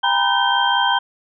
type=tone cluster; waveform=sine; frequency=801 / 932 / 997 / 1536 / 3174 Hz; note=G5 / A#5 / B5 / G6 / G7; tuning=+37 / -1 / +16 / -36 / +21 cents; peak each=-21 dBFS; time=0.03-0.99 s; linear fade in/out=10 ms; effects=none